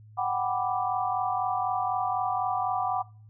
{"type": "chord", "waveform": "sine", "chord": "G major seventh", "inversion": "third", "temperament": "equal", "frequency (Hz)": [740, 784, 987.8, 1174.7], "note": ["F#5", "G5", "B5", "D6"], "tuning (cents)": [0, 0, 0, 0], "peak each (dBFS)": [-28, -32, -33, -32], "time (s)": [0.17, 3.03], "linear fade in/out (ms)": 20, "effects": ["noise-tail reverb RT60 0.4 s tail -21 dB re dry", "added 107 Hz sine -48 dBFS peak until 3.29 s"]}